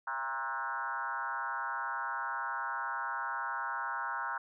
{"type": "tone with frequency modulation", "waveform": "sine", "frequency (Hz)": 1202, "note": "D6", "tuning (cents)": 40, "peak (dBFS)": -33, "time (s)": [0.07, 4.38], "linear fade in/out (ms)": 5, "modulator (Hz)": 131, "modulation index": 2.8, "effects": []}